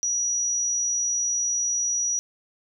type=tone; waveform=sine; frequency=5820 Hz; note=F#8; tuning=29 cents flat; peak=-22 dBFS; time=0.03-2.19 s; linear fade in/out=0 ms; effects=none